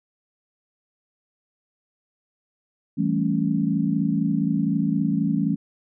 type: chord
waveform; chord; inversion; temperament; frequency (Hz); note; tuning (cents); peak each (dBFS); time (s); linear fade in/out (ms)
sine; A dominant seventh; second; equal; 164.81 / 196 / 220 / 277.2; E3 / G3 / A3 / C#4; 0 / 0 / 0 / 0; -25; 2.97-5.56; 20
effects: none